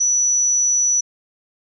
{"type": "tone", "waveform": "sine", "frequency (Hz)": 5920, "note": "F#8", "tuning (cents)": 0, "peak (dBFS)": -14, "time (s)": [0, 1.01], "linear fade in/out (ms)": 10, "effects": []}